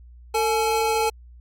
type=tone pair together; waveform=square; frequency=449.6 / 850 Hz; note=A4 / G#5; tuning=+37 / +40 cents; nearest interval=major seventh; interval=1103 cents; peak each=-23 dBFS; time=0.34-1.1 s; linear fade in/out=10 ms; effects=added 60 Hz sine -43 dBFS peak until 1.4 s + AAC 48 kbps